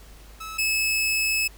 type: tone pair in turn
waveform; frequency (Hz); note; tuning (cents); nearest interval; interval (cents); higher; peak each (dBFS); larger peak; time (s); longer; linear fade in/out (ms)
sawtooth; 1300 / 2594; E6 / E7; -24 / -28; octave; 1196; second; -30 / -18; second; 0.4-0.58 / 0.58-1.48; second; 10
effects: added 50 Hz sine -45 dBFS peak until 1.57 s + pink hiss -51 dBFS RMS until 1.57 s